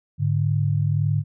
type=tone pair together; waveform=sine; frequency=104.67 / 146.4 Hz; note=G#2 / D3; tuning=+14 / -5 cents; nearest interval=tritone; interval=581 cents; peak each=-21 dBFS; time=0.18-1.24 s; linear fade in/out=50 ms; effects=none